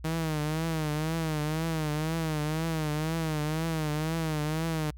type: tone with vibrato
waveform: sawtooth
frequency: 157 Hz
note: D#3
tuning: 16 cents sharp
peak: -24 dBFS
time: 0.04-4.91 s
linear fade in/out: 10 ms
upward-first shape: triangle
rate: 2 Hz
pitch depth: 97 cents each way
effects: added 60 Hz sine -42 dBFS peak until 4.97 s